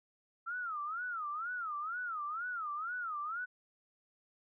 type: tone with vibrato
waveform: sine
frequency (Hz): 1318.5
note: E6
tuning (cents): 0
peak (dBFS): -36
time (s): 0.46-3.46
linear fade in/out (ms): 20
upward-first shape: sine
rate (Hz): 2.1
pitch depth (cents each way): 210
effects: none